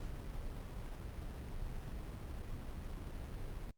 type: noise with sample-and-hold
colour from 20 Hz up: brown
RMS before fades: -44 dBFS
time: 0-3.71 s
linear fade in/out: 5 ms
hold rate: 4410 Hz
effects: noise-tail reverb RT60 0.1 s tail -26 dB re dry + Opus 48 kbps